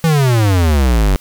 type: exponential sweep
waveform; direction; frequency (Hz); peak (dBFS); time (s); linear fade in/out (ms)
square; down; 168.2 to 45.44; -10; 0.04-1.16; 0
effects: white hiss -45 dBFS RMS until 1.2 s